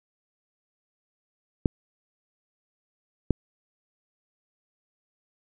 clicks, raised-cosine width 3 ms, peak -7 dBFS, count 2, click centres 1.658 / 3.307 s, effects none

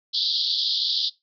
white band-pass noise, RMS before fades -24 dBFS, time 0.13-1.1 s, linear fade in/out 20 ms, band 3300 to 4900 Hz, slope 96 dB/octave, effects noise-tail reverb RT60 0.2 s tail -20 dB re dry

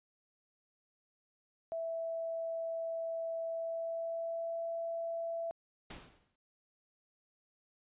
sine tone with pitch glide, 659.3 to 667.3 Hz, E5 to E5, 0 to +21 cents, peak -35 dBFS, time 1.72-5.51 s, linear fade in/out 0 ms, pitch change +21 cents, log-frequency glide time 3.46-4.63 s
pink noise with exponential decay, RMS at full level -44 dBFS, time 5.9-6.36 s, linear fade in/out 5 ms, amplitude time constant 100 ms
effects resampled to 8000 Hz

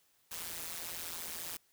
white noise with amplitude modulation, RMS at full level -38 dBFS, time 0.31-1.57 s, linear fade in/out 5 ms, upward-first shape sine, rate 168 Hz, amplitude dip 100%, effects white hiss -71 dBFS RMS until 1.72 s

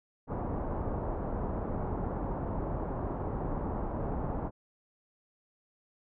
pink low-pass noise, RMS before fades -34 dBFS, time 0.27-4.51 s, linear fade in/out 50 ms, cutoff 1000 Hz, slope 24 dB/octave, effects none

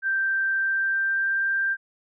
sine tone with pitch glide, 1568 to 1580.7 Hz, G6 to G6, 0 to +14 cents, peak -21 dBFS, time 0.02-1.77 s, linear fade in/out 50 ms, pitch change +14 cents, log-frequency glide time 0.57-1.44 s, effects none

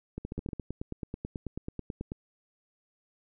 two click trains, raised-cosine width 3 ms, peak -22 / -23 dBFS, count 17 / 6, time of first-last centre 0.38-2.119 / 0.18-0.532 s, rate 9.2 / 14.2 Hz, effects none

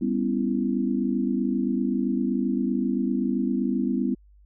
sine chord, C# half-diminished seventh, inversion second, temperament just, 199.57 / 249.5 / 277.2 / 332.6 Hz, G3 / B3 / C#4 / E4, +31 / +18 / 0 / +16 cents, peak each -27 / -25 / -30 / -30 dBFS, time 0.01-4.15 s, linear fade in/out 10 ms, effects added 50 Hz sine -51 dBFS peak until 4.45 s

